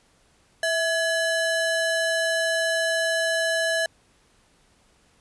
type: ring-modulated tone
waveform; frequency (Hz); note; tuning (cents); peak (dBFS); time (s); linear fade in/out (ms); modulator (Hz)
square; 1174.7; D6; 0; -19; 0.63-3.86; 2; 519
effects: pink hiss -61 dBFS RMS until 5.2 s + resampled to 24000 Hz